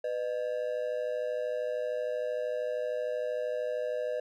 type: ring-modulated tone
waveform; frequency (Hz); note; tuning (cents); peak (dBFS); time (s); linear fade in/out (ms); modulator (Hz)
triangle; 554.4; C#5; 0; -25; 0.04-4.2; 5; 56.5
effects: none